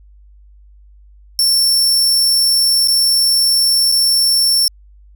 sawtooth tone with dropouts, 5420 Hz, E8, 47 cents sharp, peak -8 dBFS, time 1.39-4.68 s, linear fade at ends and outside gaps 1 ms, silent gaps 2.875-2.882 / 3.917-3.922 s, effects added 50 Hz sine -41 dBFS peak until 5.15 s

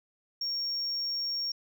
sine tone, 5540 Hz, F8, 15 cents flat, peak -28 dBFS, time 0.41-1.52 s, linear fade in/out 5 ms, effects tanh soft clip ceiling -27 dBFS

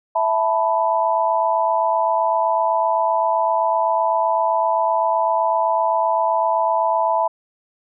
sine chord, E suspended fourth, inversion none, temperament equal, 659.3 / 880 / 987.8 Hz, E5 / A5 / B5, 0 / 0 / 0 cents, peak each -20 dBFS, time 0.15-7.28 s, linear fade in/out 10 ms, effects none

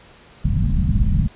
pink low-pass noise, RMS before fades -17 dBFS, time 0.44-1.28 s, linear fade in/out 20 ms, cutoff 210 Hz, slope 48 dB/octave, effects pink hiss -47 dBFS RMS until 1.35 s + resampled to 8000 Hz

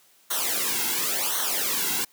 white noise with flanger, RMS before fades -26 dBFS, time 0.3-2.05 s, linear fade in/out 10 ms, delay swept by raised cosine 0.4 to 1.7 ms, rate 0.93 Hz, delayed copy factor -0.9, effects white hiss -59 dBFS RMS until 2.12 s + high-pass 150 Hz 12 dB/octave

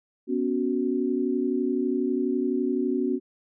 sine chord, B suspended second, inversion none, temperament equal with one note detuned, 246.9 / 278.9 / 370 Hz, B3 / C#4 / F#4, 0 / +11 / 0 cents, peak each -27 dBFS, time 0.27-3.2 s, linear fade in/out 50 ms, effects none

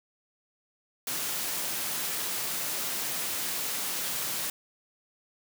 white high-pass noise, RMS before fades -32 dBFS, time 1.07-4.5 s, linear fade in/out 2 ms, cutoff 110 Hz, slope 24 dB/octave, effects none

